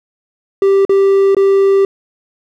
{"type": "tone with dropouts", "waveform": "triangle", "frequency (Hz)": 392, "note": "G4", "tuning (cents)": 0, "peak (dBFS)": -5, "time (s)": [0.62, 1.85], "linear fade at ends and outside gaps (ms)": 2, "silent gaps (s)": [[0.851, 0.894], [1.348, 1.367]], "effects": []}